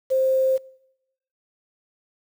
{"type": "tone with quantisation", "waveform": "sine", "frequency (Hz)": 526, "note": "C5", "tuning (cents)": 9, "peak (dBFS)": -17, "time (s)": [0.1, 0.58], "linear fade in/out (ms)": 20, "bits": 7, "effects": ["noise-tail reverb RT60 0.9 s tail -24 dB re dry"]}